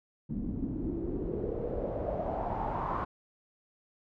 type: noise with low-pass filter sweep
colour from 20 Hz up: pink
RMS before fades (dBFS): -34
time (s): 0.29-3.05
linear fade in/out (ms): 10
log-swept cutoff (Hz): 220 to 1100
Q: 4.4
effects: none

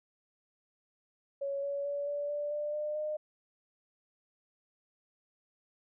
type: tone with pitch steps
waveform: sine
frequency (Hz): 557 / 564.1 / 571.3 / 578.6 / 586 / 593.5 / 601.1 / 608.8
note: C#5 / C#5 / D5 / D5 / D5 / D5 / D5 / D#5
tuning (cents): +8 / +30 / -48 / -26 / -4 / +18 / +40 / -38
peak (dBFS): -32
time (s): 1.41-3.17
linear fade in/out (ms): 10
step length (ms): 220
effects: none

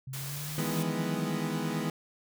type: exponential sweep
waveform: sine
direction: up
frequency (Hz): 130.81 to 197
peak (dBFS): -37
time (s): 0.07-1.37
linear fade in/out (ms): 5
type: noise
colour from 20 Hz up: white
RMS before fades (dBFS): -40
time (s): 0.13-0.83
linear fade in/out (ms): 5
type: chord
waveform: 30% pulse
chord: E major seventh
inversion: third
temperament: equal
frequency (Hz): 155.56 / 164.81 / 207.7 / 246.9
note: D#3 / E3 / G#3 / B3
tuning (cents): 0 / 0 / 0 / 0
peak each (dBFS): -33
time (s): 0.58-1.9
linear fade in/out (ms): 2
effects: none

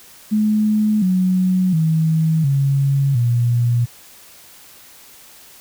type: tone with pitch steps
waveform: sine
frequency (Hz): 213.4 / 184.71 / 159.87 / 138.37 / 119.77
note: G#3 / F#3 / D#3 / C#3 / A#2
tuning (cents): +47 / -3 / +47 / -3 / +47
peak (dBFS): -13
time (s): 0.31-3.86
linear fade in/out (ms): 20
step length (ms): 710
effects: white hiss -44 dBFS RMS until 5.6 s

